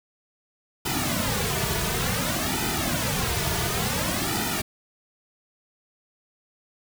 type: noise with flanger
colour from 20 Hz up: pink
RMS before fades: -26 dBFS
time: 0.85-4.62 s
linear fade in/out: 10 ms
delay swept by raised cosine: 1.8 to 3.8 ms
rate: 0.56 Hz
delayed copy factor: -1
effects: none